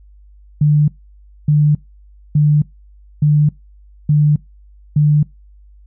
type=tone bursts; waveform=sine; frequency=148.9 Hz; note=D3; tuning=24 cents sharp; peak=-8 dBFS; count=6; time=0.61-5.23 s; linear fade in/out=5 ms; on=270 ms; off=600 ms; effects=noise-tail reverb RT60 0.2 s tail -23 dB re dry + added 50 Hz sine -41 dBFS peak until 5.86 s